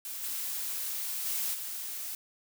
blue noise with level steps, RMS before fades -39 / -35 / -32 / -38 dBFS, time 0.05-2.15 s, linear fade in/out 2 ms, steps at 0.22 / 1.25 / 1.53 s, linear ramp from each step 20 ms, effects none

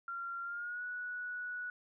sine tone with pitch glide, 1380 to 1470.5 Hz, F6 to F#6, -21 to -11 cents, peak -38 dBFS, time 0.08-1.7 s, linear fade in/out 2 ms, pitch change +110 cents, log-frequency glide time 0.43-0.83 s, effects none

